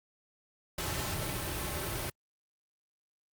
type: noise with comb filter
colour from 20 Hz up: pink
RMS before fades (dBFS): -35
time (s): 0.78-2.1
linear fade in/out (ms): 5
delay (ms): 4.2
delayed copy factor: -0.5
effects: Opus 48 kbps